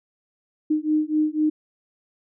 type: beating tone pair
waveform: sine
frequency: 305 / 309 Hz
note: D#4 / D#4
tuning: -34 / -12 cents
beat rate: 4 Hz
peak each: -22 dBFS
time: 0.7-1.5 s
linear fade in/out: 10 ms
effects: none